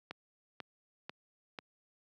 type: click train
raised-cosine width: 0.3 ms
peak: -25 dBFS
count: 4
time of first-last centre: 0.11-1.588 s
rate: 2.03 Hz
effects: high-pass 150 Hz 12 dB/octave